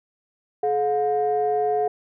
sine tone pair together, 425.9 / 718 Hz, G#4 / F5, +44 / +48 cents, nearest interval major sixth, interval 904 cents, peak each -21 dBFS, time 0.63-1.88 s, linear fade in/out 5 ms, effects tanh soft clip ceiling -13 dBFS

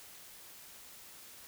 silence, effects white hiss -53 dBFS RMS until 1.47 s

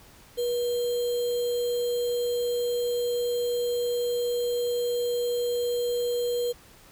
sine tone with sample-and-hold, 482.2 Hz, B4, 41 cents flat, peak -24 dBFS, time 0.37-6.53 s, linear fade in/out 20 ms, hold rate 3675 Hz, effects pink hiss -53 dBFS RMS until 6.91 s

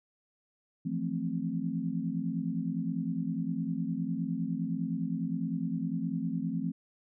sine chord, F major seventh, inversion third, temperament equal, 164.81 / 174.61 / 220 / 261.6 Hz, E3 / F3 / A3 / C4, 0 / 0 / 0 / 0 cents, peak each -36 / -35 / -36 / -35 dBFS, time 0.85-6.72 s, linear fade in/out 10 ms, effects none

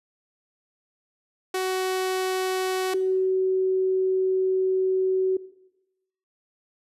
sawtooth / sine tone pair in turn, 374 / 376.4 Hz, F#4 / F#4, +19 / +30 cents, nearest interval unison, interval 11 cents, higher second, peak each -20 dBFS, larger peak neither, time 1.54-2.94 / 2.94-5.37 s, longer second, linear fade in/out 5 ms, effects noise-tail reverb RT60 0.9 s tail -17 dB re dry + resampled to 32000 Hz

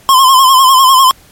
square tone with vibrato, 1052 Hz, C6, 9 cents sharp, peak -4 dBFS, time 0.09-1.11 s, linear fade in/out 0 ms, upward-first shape sine, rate 10 Hz, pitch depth 67 cents each way, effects pink hiss -43 dBFS RMS until 1.31 s + MP3 64 kbps

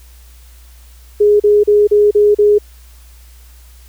sine tone bursts, 415.3 Hz, G#4, in tune, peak -6 dBFS, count 6, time 1.2-2.585 s, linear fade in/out 10 ms, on 200 ms, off 37 ms, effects added 60 Hz sine -38 dBFS peak until 3.88 s + white hiss -48 dBFS RMS until 3.88 s

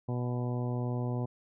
harmonic tone with a mistuned harmonic, 122.7 Hz, B2, 11 cents flat, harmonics 1 / 2 / 3 / 4 / 5 / 6 / 7 / 8, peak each -31 / -37 / -41 / -43 / -45 / -47 / -48 / -49 dBFS, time 0.08-1.26 s, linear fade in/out 10 ms, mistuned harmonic 8, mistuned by +23 cents, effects none

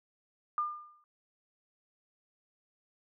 sine tone with exponential decay, 1204 Hz, D6, 43 cents sharp, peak -26 dBFS, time 0.58-1.04 s, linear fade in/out 1 ms, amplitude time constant 98 ms, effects none

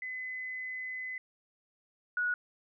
sine tone pair in turn, 2025 / 1460.5 Hz, B6 / F#6, +43 / -23 cents, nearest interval tritone, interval 566 cents, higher first, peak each -36 / -28 dBFS, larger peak second, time 0.02-1.18 / 2.17-2.34 s, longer first, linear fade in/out 2 ms, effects none

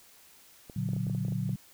clicks, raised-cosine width 2 ms, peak -31 dBFS, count 11, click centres 0.698 / 0.889 / 0.934 / 0.965 / 1.068 / 1.098 / 1.149 / 1.25 / 1.283 / 1.322 / 1.493 s
sine chord, Bb augmented, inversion none, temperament equal with one note detuned, 116.54 / 144.89 / 185 Hz, Bb2 / D3 / F#3, 0 / -23 / 0 cents, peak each -33 dBFS, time 0.76-1.56 s, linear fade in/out 5 ms
effects white hiss -57 dBFS RMS until 1.73 s

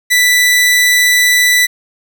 sawtooth tone, 1977 Hz, B6, 1 cent sharp, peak -4 dBFS, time 0.1-1.67 s, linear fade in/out 20 ms, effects 7-bit

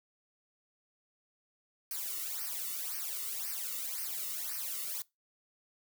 blue noise with flanger, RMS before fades -38 dBFS, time 1.91-5.02 s, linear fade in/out 2 ms, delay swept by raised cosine 0.27 to 1.26 ms, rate 1.9 Hz, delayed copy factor -1, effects noise-tail reverb RT60 0.2 s tail -22 dB re dry

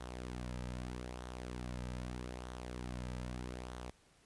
sawtooth tone with flanger, 61.74 Hz, B1, in tune, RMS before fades -44 dBFS, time 0-3.91 s, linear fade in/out 10 ms, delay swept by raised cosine 0.4 to 2.8 ms, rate 0.8 Hz, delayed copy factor -0.5, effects pink hiss -68 dBFS RMS until 4.25 s + resampled to 24000 Hz

